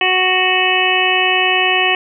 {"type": "harmonic tone", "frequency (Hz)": 370, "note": "F#4", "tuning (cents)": 0, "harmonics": [1, 2, 3, 5, 6, 7, 8], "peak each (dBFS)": [-21, -19, -23, -19, -22, -17, -18], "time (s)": [0.01, 1.95], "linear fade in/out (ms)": 2, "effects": []}